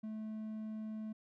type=tone; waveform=triangle; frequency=217.1 Hz; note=A3; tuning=23 cents flat; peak=-38 dBFS; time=0.03-1.13 s; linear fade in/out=10 ms; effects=none

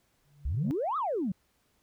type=tone with exponential growth; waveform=sine; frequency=143.8 Hz; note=D3; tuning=36 cents flat; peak=-26 dBFS; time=0.25-0.71 s; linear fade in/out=0 ms; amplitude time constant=98 ms
type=exponential two-way sweep; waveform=sine; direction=up then down; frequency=58.27 to 1318.5 to 169.7 Hz; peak=-27 dBFS; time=0.45-1.32 s; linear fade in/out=5 ms; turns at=0.97 s
effects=tanh soft clip ceiling -22 dBFS + pink hiss -71 dBFS RMS until 1.82 s

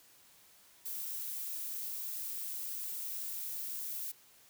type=noise; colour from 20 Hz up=violet; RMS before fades=-40 dBFS; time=0.85-4.12 s; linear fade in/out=10 ms; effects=white hiss -62 dBFS RMS until 4.49 s

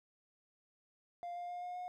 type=tone with pitch steps; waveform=triangle; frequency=698.5 / 704.2 / 709.9 / 715.7 / 721.5 Hz; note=F5 / F5 / F5 / F5 / F#5; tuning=0 / +14 / +28 / +42 / -44 cents; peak=-38 dBFS; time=1.23-1.88 s; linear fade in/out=0 ms; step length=130 ms; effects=tanh soft clip ceiling -34 dBFS

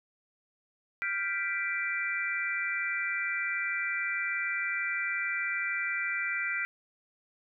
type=chord; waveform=sine; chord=G dominant seventh; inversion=third; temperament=equal; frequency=1396.9 / 1568 / 1975.5 / 2349 Hz; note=F6 / G6 / B6 / D7; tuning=0 / 0 / 0 / 0 cents; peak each=-36 / -37 / -33 / -34 dBFS; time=1.02-6.65 s; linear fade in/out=0 ms; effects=none

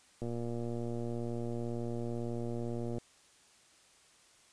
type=click train; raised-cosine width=2 ms; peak=-26 dBFS; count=327; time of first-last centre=0.22-2.983 s; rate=118 Hz; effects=white hiss -63 dBFS RMS until 4.52 s + resampled to 22050 Hz

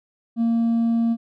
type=tone with hard clipping; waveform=triangle; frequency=230.8 Hz; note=A#3; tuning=17 cents flat; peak=-16 dBFS; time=0.36-1.17 s; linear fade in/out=50 ms; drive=1 dB; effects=none

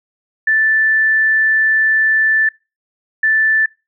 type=tone pair in turn; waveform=sine; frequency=1760 / 1760 Hz; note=A6 / A6; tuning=0 / 0 cents; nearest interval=unison; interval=0 cents; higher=neither; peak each=-10 dBFS; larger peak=neither; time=0.47-2.49 / 3.23-3.66 s; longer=first; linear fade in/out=5 ms; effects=noise-tail reverb RT60 0.3 s tail -26 dB re dry

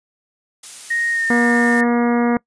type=noise; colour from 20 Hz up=blue; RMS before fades=-32 dBFS; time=0.63-1.81 s; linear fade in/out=5 ms
type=tone with pitch glide; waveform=sine; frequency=1864.7 to 1816.9 Hz; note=A#6 to A#6; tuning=0 to -45 cents; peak=-17 dBFS; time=0.9-1.84 s; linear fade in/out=10 ms; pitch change=-45 cents; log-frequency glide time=1.11-1.29 s
type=harmonic tone; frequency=238.6 Hz; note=A#3; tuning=41 cents sharp; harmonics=1 / 2 / 3 / 4 / 5 / 6 / 7 / 8 / 9; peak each=-15 / -21 / -25 / -27 / -29 / -31 / -32 / -33 / -34 dBFS; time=1.3-2.37 s; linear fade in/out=2 ms
effects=noise-tail reverb RT60 0.1 s tail -24 dB re dry + resampled to 22050 Hz

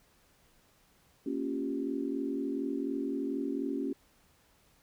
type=chord; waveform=sine; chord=G half-diminished seventh; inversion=first; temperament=equal; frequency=233.1 / 277.2 / 349.2 / 392 Hz; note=Bb3 / Db4 / F4 / G4; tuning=0 / 0 / 0 / 0 cents; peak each=-39 / -33 / -39 / -39 dBFS; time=1.26-3.93 s; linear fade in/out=5 ms; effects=pink hiss -66 dBFS RMS until 4.82 s

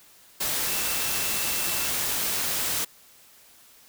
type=tone in noise; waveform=sine; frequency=2669 Hz; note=E7; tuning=21 cents sharp; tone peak=-37 dBFS; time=0.67-1.88 s; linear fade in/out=10 ms; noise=white; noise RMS=-27 dBFS; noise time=0.4-2.85 s; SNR=-13 dB; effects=white hiss -54 dBFS RMS until 3.88 s

